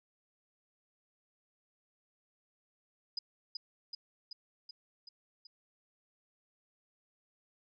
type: tone with echo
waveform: sine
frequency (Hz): 4978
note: D#8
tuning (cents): 0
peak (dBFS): -33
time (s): 3.17-3.19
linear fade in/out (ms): 5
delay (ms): 380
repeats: 6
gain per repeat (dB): -3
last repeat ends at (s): 5.47
effects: none